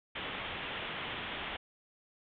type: low-pass noise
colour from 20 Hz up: white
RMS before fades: -40 dBFS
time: 0.15-1.57 s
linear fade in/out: 10 ms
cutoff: 3500 Hz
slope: 96 dB/octave
effects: none